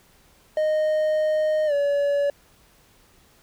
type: tone with pitch glide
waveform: triangle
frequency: 618 to 570 Hz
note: D#5 to C#5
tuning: -12 to +48 cents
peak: -17 dBFS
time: 0.57-2.3 s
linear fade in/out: 2 ms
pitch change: -140 cents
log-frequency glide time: 1.66-1.73 s
effects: pink hiss -57 dBFS RMS until 3.42 s